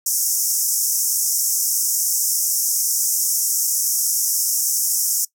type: band-pass noise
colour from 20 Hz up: pink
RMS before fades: -20 dBFS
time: 0.06-5.25 s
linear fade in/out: 5 ms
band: 5400 to 16000 Hz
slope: 96 dB/octave
effects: noise-tail reverb RT60 0.1 s tail -21 dB re dry